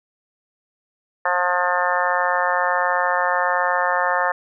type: harmonic tone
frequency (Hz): 178.6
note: F3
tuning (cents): +39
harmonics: 3 / 4 / 5 / 6 / 7 / 8 / 9 / 10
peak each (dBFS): -25 / -25 / -24 / -25 / -26 / -29 / -29 / -24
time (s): 1.25-4.32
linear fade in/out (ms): 5
effects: none